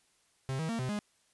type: tone with pitch steps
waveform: 45% pulse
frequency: 132.8 / 160.2 / 229.4 / 128.3 / 207.8 Hz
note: C3 / E3 / A#3 / C3 / G#3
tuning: +26 / -49 / -28 / -34 / +1 cents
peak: -32 dBFS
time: 0.49-0.99 s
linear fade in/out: 0 ms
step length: 100 ms
effects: white hiss -70 dBFS RMS until 1.33 s + resampled to 24000 Hz